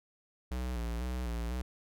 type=tone with vibrato; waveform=square; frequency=60.1 Hz; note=B1; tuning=46 cents flat; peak=-34 dBFS; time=0.51-1.62 s; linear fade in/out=5 ms; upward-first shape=square; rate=2 Hz; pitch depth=64 cents each way; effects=none